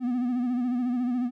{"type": "tone with vibrato", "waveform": "triangle", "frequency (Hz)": 246.9, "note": "B3", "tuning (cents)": 0, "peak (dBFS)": -22, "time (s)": [0, 1.31], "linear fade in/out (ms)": 50, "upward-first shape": "sine", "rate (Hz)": 14, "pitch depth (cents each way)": 61, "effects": []}